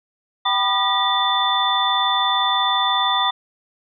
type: tone cluster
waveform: sine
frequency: 773 / 986 / 1212 / 1923 / 3529 Hz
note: G5 / B5 / D#6 / B6 / A7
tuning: -24 / -3 / -46 / -47 / +4 cents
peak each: -24 / -22 / -23 / -28 / -20 dBFS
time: 0.45-3.31 s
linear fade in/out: 10 ms
effects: none

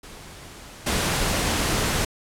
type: noise with level steps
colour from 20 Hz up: pink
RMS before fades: -42 / -23 dBFS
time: 0.03-2.05 s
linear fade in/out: 5 ms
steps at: 0.86 s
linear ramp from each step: 10 ms
effects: low-pass 11000 Hz 12 dB/octave

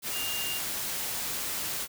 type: tone in noise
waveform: sine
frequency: 2808 Hz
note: F7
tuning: 9 cents sharp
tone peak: -34 dBFS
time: 0.11-0.61 s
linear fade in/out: 50 ms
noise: white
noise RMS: -33 dBFS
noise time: 0.02-1.88 s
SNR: -4 dB
effects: none

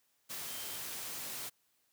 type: tone in noise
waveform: sine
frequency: 3138 Hz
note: G7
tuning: 1 cent sharp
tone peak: -51 dBFS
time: 0.46-0.79 s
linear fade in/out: 20 ms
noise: white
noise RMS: -42 dBFS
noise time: 0.29-1.5 s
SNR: -12 dB
effects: white hiss -75 dBFS RMS until 1.92 s + high-pass 80 Hz 12 dB/octave

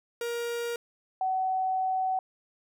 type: tone pair in turn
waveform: 45% pulse / sine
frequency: 471.8 / 753.5 Hz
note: A#4 / F#5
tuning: +21 / +31 cents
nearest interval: minor sixth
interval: 810 cents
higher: second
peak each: -30 / -25 dBFS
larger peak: second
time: 0.21-0.76 / 1.21-2.19 s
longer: second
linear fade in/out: 2 ms
effects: none

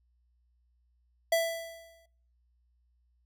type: tone with exponential decay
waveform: square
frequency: 663 Hz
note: E5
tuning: 10 cents sharp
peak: -22 dBFS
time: 1.32-2.06 s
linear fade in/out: 5 ms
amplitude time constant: 160 ms
effects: noise-tail reverb RT60 0.5 s tail -21 dB re dry + added 60 Hz sine -67 dBFS peak until 3.25 s

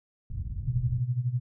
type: low-pass noise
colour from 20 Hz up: white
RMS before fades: -34 dBFS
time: 0.3-1 s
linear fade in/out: 5 ms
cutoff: 110 Hz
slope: 24 dB/octave
type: tone with tremolo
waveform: sine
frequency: 123.47 Hz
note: B2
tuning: in tune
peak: -22 dBFS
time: 0.67-1.4 s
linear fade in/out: 10 ms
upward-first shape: sine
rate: 12 Hz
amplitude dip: 80%
effects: none

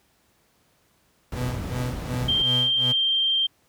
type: noise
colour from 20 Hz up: brown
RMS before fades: -28 dBFS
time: 1.32-2.42 s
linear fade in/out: 2 ms
type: tone with tremolo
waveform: 35% pulse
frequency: 124.4 Hz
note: B2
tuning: 13 cents sharp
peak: -23 dBFS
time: 1.35-2.93 s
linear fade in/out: 20 ms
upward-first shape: sine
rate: 2.7 Hz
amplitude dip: 95%
type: tone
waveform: sine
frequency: 3163 Hz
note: G7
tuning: 15 cents sharp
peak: -19 dBFS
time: 2.28-3.47 s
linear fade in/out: 10 ms
effects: pink hiss -64 dBFS RMS until 3.68 s + high-pass 60 Hz 12 dB/octave

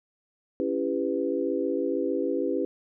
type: chord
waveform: sine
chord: C# half-diminished seventh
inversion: none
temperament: just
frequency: 277.2 / 332.6 / 399.1 / 498.9 Hz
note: C#4 / E4 / G4 / B4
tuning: 0 / +16 / +31 / +17 cents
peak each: -30 dBFS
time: 0.6-2.65 s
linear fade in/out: 0 ms
effects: none

